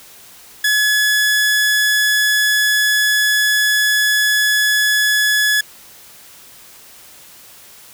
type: tone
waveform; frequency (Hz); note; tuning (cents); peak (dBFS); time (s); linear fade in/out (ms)
sawtooth; 1700; G#6; +40; -9; 0.64-5.61; 5
effects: white hiss -42 dBFS RMS until 7.93 s